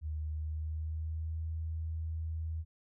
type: tone with pitch glide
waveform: sine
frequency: 77 to 80.32 Hz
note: D#2 to E2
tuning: -17 to -44 cents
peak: -34 dBFS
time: 0.01-2.65 s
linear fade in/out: 50 ms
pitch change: +73 cents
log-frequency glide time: 0.29-1.41 s
effects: none